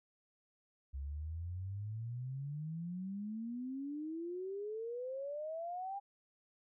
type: exponential sweep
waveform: sine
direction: up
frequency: 66.5 to 809 Hz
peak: -39 dBFS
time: 0.93-6 s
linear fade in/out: 20 ms
effects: none